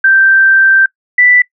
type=tone pair in turn; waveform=sine; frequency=1566 / 1977.5 Hz; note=G6 / B6; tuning=-2 / +2 cents; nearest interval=major third; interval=404 cents; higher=second; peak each=-4 dBFS; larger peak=neither; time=0.04-0.86 / 1.18-1.42 s; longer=first; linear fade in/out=5 ms; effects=noise-tail reverb RT60 0.1 s tail -22 dB re dry